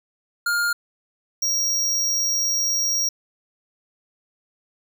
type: tone pair in turn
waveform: square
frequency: 1411 / 5644 Hz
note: F6 / F8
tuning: +17 / +17 cents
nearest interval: 2 octaves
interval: 2400 cents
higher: second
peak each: -20 dBFS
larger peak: neither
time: 0.46-0.73 / 1.42-3.09 s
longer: second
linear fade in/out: 5 ms
effects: none